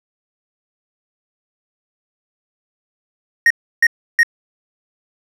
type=tone bursts; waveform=triangle; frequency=1864.7 Hz; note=A#6; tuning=in tune; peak=-6 dBFS; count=3; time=3.46-4.232 s; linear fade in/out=2 ms; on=44 ms; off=320 ms; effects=resampled to 32000 Hz